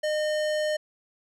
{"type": "tone with hard clipping", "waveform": "sine", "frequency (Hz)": 610, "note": "D#5", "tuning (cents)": -34, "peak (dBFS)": -26, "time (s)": [0.03, 0.77], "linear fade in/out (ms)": 10, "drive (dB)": 18, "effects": []}